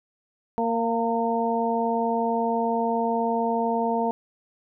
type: harmonic tone with a mistuned harmonic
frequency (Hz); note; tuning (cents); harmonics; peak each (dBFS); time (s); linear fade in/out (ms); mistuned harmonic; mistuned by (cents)
231.1; A#3; -15; 1 / 2 / 3 / 4; -27 / -27 / -27 / -27; 0.58-4.11; 0; 4; -22
effects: none